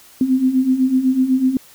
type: beating tone pair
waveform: sine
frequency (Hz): 254 / 262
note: B3 / C4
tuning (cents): +49 / +2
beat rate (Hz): 8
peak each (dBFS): -19 / -14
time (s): 0.21-1.57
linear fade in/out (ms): 2
effects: white hiss -46 dBFS RMS until 1.74 s